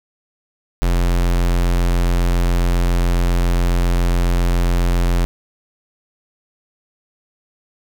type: tone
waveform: square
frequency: 43.65 Hz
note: F1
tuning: in tune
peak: -14 dBFS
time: 0.82-5.25 s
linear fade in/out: 0 ms
effects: none